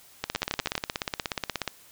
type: two click trains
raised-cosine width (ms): 0.2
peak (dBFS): -10 / -9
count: 25 / 6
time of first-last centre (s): 0.24-1.677 / 0.35-0.753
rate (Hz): 16.7 / 12.4
effects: white hiss -54 dBFS RMS until 1.91 s